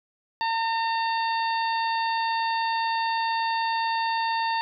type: harmonic tone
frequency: 909 Hz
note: A#5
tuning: 44 cents flat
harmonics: 1 / 2 / 3 / 4 / 5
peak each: -24 / -32 / -36 / -38 / -36 dBFS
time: 0.41-4.61 s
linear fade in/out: 0 ms
effects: none